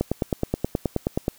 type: click train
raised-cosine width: 2 ms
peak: -8 dBFS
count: 13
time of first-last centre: 0.01-1.281 s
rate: 9.44 Hz
effects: white hiss -53 dBFS RMS until 1.38 s